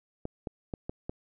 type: clicks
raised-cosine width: 2 ms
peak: -21 dBFS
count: 5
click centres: 0.254 / 0.472 / 0.738 / 0.895 / 1.095 s
effects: none